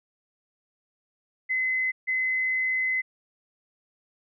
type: tone pair in turn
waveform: sine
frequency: 2039 / 2039 Hz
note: C7 / C7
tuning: -45 / -45 cents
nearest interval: unison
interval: 0 cents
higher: neither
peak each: -23 dBFS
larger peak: neither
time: 1.49-1.92 / 2.07-3.02 s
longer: second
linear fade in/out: 20 ms
effects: none